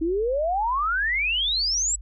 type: exponential sweep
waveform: sine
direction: up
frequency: 311.1 to 7940 Hz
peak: -21 dBFS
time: 0.01-1.96 s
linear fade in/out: 10 ms
effects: added 50 Hz sine -36 dBFS peak until 2.01 s